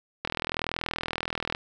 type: click train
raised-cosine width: 0.3 ms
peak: -12 dBFS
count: 54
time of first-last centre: 0.25-1.549 s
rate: 40.8 Hz
effects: none